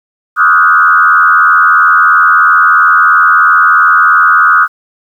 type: tone with frequency modulation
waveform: sine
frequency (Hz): 1344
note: E6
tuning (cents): +33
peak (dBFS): -3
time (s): 0.36-4.68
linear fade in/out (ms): 50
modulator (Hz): 83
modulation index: 2.1
effects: 7-bit